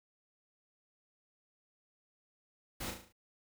pink noise with echo, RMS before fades -40 dBFS, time 2.8-2.91 s, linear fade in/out 10 ms, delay 36 ms, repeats 6, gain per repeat -5 dB, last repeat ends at 3.126 s, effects none

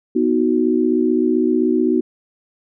sine chord, B major, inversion none, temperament equal with one note detuned, 246.9 / 314.2 / 370 Hz, B3 / D#4 / F#4, 0 / +17 / 0 cents, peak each -18 dBFS, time 0.15-2.01 s, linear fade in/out 10 ms, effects none

